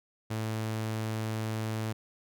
sawtooth tone, 110 Hz, A2, in tune, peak -27 dBFS, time 0.3-1.93 s, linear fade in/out 10 ms, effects none

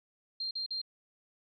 sine tone bursts, 4186 Hz, C8, in tune, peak -33 dBFS, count 3, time 0.4-0.816 s, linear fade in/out 5 ms, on 110 ms, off 43 ms, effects none

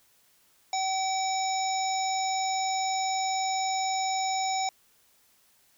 harmonic tone, 764 Hz, G5, 45 cents flat, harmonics 1 / 3 / 5 / 7 / 9, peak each -27 / -37 / -38 / -36 / -36 dBFS, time 0.73-4.69 s, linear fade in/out 2 ms, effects white hiss -64 dBFS RMS until 5.77 s

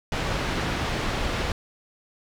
pink low-pass noise, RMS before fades -27 dBFS, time 0.12-1.52 s, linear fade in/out 2 ms, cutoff 3900 Hz, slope 12 dB/octave, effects none

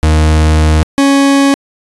40% pulse tone pair in turn, 77.78 / 277.2 Hz, D#2 / C#4, 0 / 0 cents, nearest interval octave + minor seventh, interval 2200 cents, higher second, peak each -5 dBFS, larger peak neither, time 0.03-0.83 / 0.98-1.54 s, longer first, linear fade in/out 0 ms, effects resampled to 24000 Hz

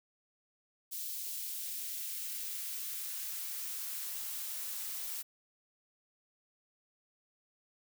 blue noise with high-pass filter sweep, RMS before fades -40 dBFS, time 0.91-5.23 s, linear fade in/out 20 ms, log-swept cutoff 3600 to 450 Hz, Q 0.83, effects none

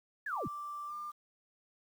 sine linear sweep, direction down, 1779 to 59.8 Hz, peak -35 dBFS, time 0.26-0.48 s, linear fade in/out 5 ms
sine tone with pitch glide, 1174.7 to 1197.3 Hz, D6 to D6, 0 to +33 cents, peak -39 dBFS, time 0.31-1.12 s, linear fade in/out 20 ms, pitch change +33 cents, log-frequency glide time 0.87-0.93 s
effects 10-bit

